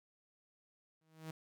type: tone with exponential growth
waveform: sawtooth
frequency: 159 Hz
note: D#3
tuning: 38 cents sharp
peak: -37 dBFS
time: 1.01-1.31 s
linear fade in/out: 5 ms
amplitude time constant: 65 ms
effects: none